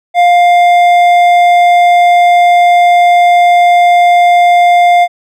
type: tone with hard clipping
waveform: sine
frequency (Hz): 703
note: F5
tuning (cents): +11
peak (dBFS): -5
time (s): 0.14-5.08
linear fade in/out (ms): 50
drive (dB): 8
effects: none